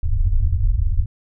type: low-pass noise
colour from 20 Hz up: pink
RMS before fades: -17 dBFS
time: 0.03-1.06 s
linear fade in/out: 5 ms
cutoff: 110 Hz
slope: 96 dB/octave
effects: none